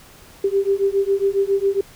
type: beating tone pair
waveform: sine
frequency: 390.8 / 398.1 Hz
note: G4 / G4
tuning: -5 / +27 cents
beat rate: 7.3 Hz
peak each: -19 dBFS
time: 0.44-1.81 s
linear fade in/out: 5 ms
effects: pink hiss -46 dBFS RMS until 1.95 s